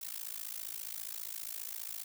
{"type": "noise with amplitude modulation", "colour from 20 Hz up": "blue", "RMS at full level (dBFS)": -38, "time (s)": [0.01, 2.04], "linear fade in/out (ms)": 10, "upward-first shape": "sine", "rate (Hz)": 54.9, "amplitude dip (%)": 100, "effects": []}